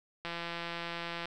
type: click train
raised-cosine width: 0.3 ms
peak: -22 dBFS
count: 172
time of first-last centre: 0.25-1.256 s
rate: 170 Hz
effects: none